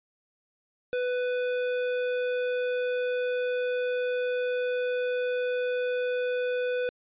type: tone with tanh clipping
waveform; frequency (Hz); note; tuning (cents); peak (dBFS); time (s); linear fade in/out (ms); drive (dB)
sine; 496.9; B4; +11; -28; 0.93-6.89; 0; 18
effects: resampled to 8000 Hz